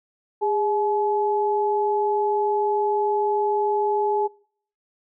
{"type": "tone pair together", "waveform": "sine", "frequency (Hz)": [410, 853.3], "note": ["G#4", "G#5"], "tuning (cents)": [-22, 47], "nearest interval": "octave + minor second", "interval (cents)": 1269, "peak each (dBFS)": -22, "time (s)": [0.41, 4.28], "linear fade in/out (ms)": 20, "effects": ["noise-tail reverb RT60 0.6 s tail -26 dB re dry"]}